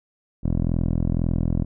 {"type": "tone with low-pass filter", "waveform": "10% pulse", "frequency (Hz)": 41.99, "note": "E1", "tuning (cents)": 33, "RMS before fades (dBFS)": -22, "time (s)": [0.43, 1.65], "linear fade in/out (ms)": 20, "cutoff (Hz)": 350, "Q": 0.69, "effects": []}